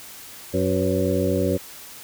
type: harmonic tone with a mistuned harmonic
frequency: 92.8 Hz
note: F#2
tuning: 6 cents sharp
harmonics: 1 / 2 / 3 / 4 / 5 / 6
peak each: -26 / -26 / -26 / -26 / -26 / -26 dBFS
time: 0.53-1.58 s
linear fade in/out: 20 ms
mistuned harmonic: 5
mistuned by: +88 cents
effects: white hiss -41 dBFS RMS until 2.03 s